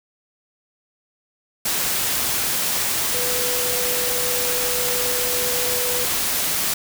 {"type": "tone in noise", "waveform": "sine", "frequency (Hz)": 493.9, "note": "B4", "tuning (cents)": 0, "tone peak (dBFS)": -27, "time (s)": [3.14, 6.05], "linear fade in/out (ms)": 5, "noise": "white", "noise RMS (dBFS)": -22, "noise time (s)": [1.65, 6.74], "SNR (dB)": -8, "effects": []}